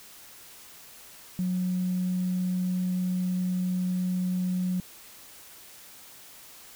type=tone; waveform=sine; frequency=182.4 Hz; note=F#3; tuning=24 cents flat; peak=-24 dBFS; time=1.39-4.8 s; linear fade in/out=0 ms; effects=tanh soft clip ceiling -20 dBFS + white hiss -49 dBFS RMS until 6.75 s

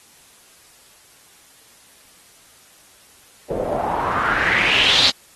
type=noise with low-pass filter sweep; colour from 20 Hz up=white; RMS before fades=-19 dBFS; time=3.5-5.1 s; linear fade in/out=2 ms; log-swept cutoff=480 to 4400 Hz; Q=4.9; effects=white hiss -50 dBFS RMS until 5.35 s + AAC 32 kbps

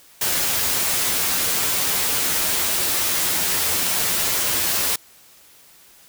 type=noise with comb filter; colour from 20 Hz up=white; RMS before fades=-21 dBFS; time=0.21-4.96 s; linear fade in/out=5 ms; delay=11 ms; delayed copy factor=+0.55; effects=white hiss -50 dBFS RMS until 6.08 s

